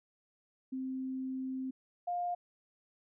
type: tone pair in turn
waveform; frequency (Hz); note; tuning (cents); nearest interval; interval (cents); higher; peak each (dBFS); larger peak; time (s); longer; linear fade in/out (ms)
sine; 261.4 / 706; C4 / F5; -1 / +19; octave + perfect fourth; 1720; second; -35 / -32; second; 0.72-1.71 / 2.07-2.35; first; 10
effects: none